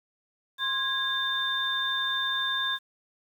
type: tone cluster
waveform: sine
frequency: 1058 / 1645 / 3592 Hz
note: C6 / G#6 / A7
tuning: +19 / -17 / +35 cents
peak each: -34 / -30 / -28 dBFS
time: 0.58-2.79 s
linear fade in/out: 50 ms
effects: 9-bit